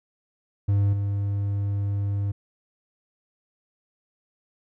triangle tone with level steps, 100.5 Hz, G2, 44 cents sharp, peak -16 / -21 dBFS, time 0.68-2.32 s, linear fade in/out 10 ms, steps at 0.93 s, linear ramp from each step 2 ms, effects none

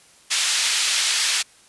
pink band-pass noise, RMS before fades -21 dBFS, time 0.3-1.43 s, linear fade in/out 20 ms, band 2700 to 8200 Hz, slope 12 dB/octave, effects white hiss -52 dBFS RMS until 1.68 s + resampled to 24000 Hz

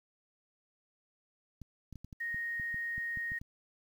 clicks, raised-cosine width 5 ms, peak -34 dBFS, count 12, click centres 1.617 / 1.927 / 1.957 / 2.046 / 2.128 / 2.345 / 2.598 / 2.744 / 2.98 / 3.173 / 3.319 / 3.415 s
sine tone, 1864.7 Hz, A#6, in tune, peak -34 dBFS, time 2.2-3.39 s, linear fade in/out 10 ms
effects 10-bit

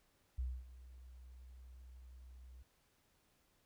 sine tone with ADSR envelope, 62.8 Hz, B1, 30 cents sharp, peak -35 dBFS, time 0.38-2.63 s, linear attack 9 ms, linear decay 250 ms, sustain -18 dB, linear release 8 ms, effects pink hiss -75 dBFS RMS until 3.65 s

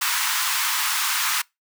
pink high-pass noise, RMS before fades -23 dBFS, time 0.01-1.42 s, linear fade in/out 10 ms, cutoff 960 Hz, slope 48 dB/octave, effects noise-tail reverb RT60 0.2 s tail -25 dB re dry

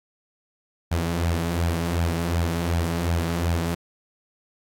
sawtooth tone with flanger, 84.6 Hz, E2, 45 cents sharp, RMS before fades -24 dBFS, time 0.91-3.75 s, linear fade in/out 10 ms, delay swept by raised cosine 1.2 to 7.2 ms, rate 2.7 Hz, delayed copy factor +0.55, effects AAC 64 kbps

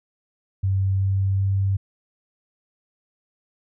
sine tone with pitch steps, 96.4 / 96.96 / 97.52 Hz, G2 / G2 / G2, -28 / -18 / -8 cents, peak -18 dBFS, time 0.63-1.77 s, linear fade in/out 10 ms, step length 380 ms, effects none

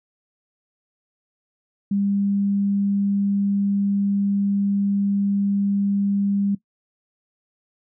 sine tone, 200 Hz, G3, 35 cents sharp, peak -18 dBFS, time 1.91-6.55 s, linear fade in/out 5 ms, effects noise-tail reverb RT60 0.1 s tail -18 dB re dry

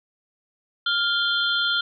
sine tone cluster, 1402 / 3169 / 3461 / 4167 Hz, F6 / G7 / A7 / C8, +6 / +18 / -29 / -8 cents, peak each -23 / -25 / -27 / -31 dBFS, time 0.86-1.81 s, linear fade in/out 5 ms, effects none

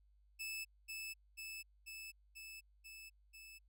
sawtooth tone with echo, 2619 Hz, E7, 12 cents flat, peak -39 dBFS, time 0.39-0.65 s, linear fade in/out 20 ms, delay 490 ms, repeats 6, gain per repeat -2 dB, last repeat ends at 3.59 s, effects added 50 Hz sine -67 dBFS peak until 3.68 s

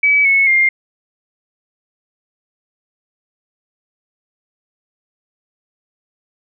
sine tone with pitch steps, 2287 / 2199 / 2114 Hz, D7 / C#7 / C7, -47 / -14 / +17 cents, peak -9 dBFS, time 0.03-0.69 s, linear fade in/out 5 ms, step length 220 ms, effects none

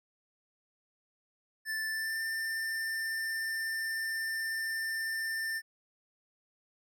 square tone with pitch glide, 1760 to 1791.8 Hz, A6 to A6, 0 to +31 cents, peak -33 dBFS, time 1.65-5.62 s, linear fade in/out 50 ms, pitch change +31 cents, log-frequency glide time 1.9-2.21 s, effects none

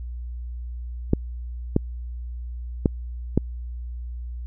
clicks, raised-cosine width 3 ms, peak -4 dBFS, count 4, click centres 1.134 / 1.764 / 2.858 / 3.376 s, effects added 60 Hz sine -30 dBFS peak until 4.46 s

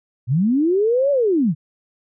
sine linear two-way sweep, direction up then down, 109 to 580 to 132 Hz, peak -14 dBFS, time 0.27-1.55 s, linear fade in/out 50 ms, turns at 1.11 s, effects none

